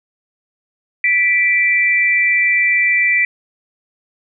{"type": "tone pair together", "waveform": "sine", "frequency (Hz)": [1969, 2342], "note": ["B6", "D7"], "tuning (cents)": [-6, -5], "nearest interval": "minor third", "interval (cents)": 301, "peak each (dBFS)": -14, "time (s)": [1.04, 3.25], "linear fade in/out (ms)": 2, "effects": []}